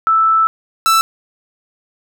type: tone pair in turn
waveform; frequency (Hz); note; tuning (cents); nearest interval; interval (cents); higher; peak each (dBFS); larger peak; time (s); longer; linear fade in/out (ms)
sine / 45% pulse; 1318.5 / 1323.8; E6 / E6; 0 / +7; unison; 7; second; -9; neither; 0.07-0.47 / 0.86-1.01; first; 0
effects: none